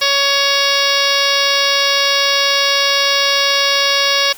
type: harmonic tone with a mistuned harmonic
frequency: 559 Hz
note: C#5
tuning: 14 cents sharp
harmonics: 1 / 2 / 3 / 4 / 5 / 6 / 7 / 8 / 9 / 10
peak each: -21 / -21 / -21 / -21 / -21 / -21 / -21 / -21 / -21 / -21 dBFS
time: 0.01-4.33 s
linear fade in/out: 10 ms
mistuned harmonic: 7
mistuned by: -49 cents
effects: white hiss -36 dBFS RMS until 4.37 s